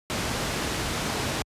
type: low-pass noise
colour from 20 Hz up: pink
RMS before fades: -28 dBFS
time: 0.1-1.42 s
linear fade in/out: 0 ms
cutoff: 8000 Hz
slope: 12 dB/octave
effects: high-pass 60 Hz 12 dB/octave + resampled to 32000 Hz